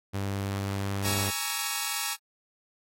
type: tone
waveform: sawtooth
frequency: 98.8 Hz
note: G2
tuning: 14 cents sharp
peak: -25 dBFS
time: 0.13-1.31 s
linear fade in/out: 20 ms
type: chord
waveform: 5% pulse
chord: A# half-diminished seventh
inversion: third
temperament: equal with one note detuned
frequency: 830.6 / 932.3 / 1125.5 / 1318.5 Hz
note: G#5 / A#5 / C#6 / E6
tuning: 0 / 0 / +26 / 0 cents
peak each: -23 dBFS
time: 1.02-2.17 s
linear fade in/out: 50 ms
effects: AAC 48 kbps